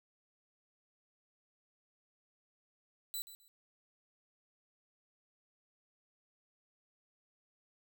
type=tone with echo; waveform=10% pulse; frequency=3980 Hz; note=B7; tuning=13 cents sharp; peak=-30 dBFS; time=3.14-3.22 s; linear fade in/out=0 ms; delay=130 ms; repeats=2; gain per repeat=-13 dB; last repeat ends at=3.48 s; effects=none